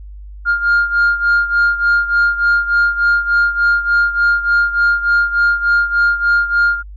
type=beating tone pair; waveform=sine; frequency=1407 / 1410.4 Hz; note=F6 / F6; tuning=+12 / +17 cents; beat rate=3.4 Hz; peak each=-11 / -15 dBFS; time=0.45-6.83 s; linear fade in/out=50 ms; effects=tanh soft clip ceiling -7 dBFS + added 50 Hz sine -30 dBFS peak until 6.96 s